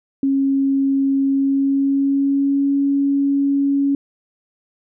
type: tone with pitch glide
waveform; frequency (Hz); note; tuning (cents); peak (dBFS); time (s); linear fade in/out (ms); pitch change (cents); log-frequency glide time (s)
sine; 273 to 279.1; C#4 to C#4; -26 to +12; -14; 0.23-3.95; 2; +38; 1.26-2.74
effects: none